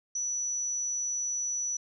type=tone; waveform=sine; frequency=5920 Hz; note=F#8; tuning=in tune; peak=-29 dBFS; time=0.15-1.77 s; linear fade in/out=5 ms; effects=none